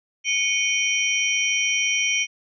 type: tone cluster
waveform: sine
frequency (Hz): 2227 / 2437 / 3103 / 5750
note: C#7 / D#7 / G7 / F8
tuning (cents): +7 / -37 / -18 / +50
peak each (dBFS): -25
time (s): 0.24-2.27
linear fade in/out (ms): 50
effects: none